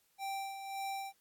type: tone with tremolo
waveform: square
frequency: 783 Hz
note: G5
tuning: 2 cents flat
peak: -37 dBFS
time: 0.18-1.13 s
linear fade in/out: 50 ms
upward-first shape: sine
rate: 1.8 Hz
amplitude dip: 55%
effects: white hiss -73 dBFS RMS until 1.2 s + AAC 64 kbps